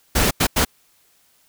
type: noise bursts at uneven times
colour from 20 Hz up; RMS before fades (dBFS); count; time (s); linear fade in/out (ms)
pink; -17; 3; 0.15-0.31 / 0.4-0.47 / 0.56-0.65; 10
effects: white hiss -59 dBFS RMS until 1.48 s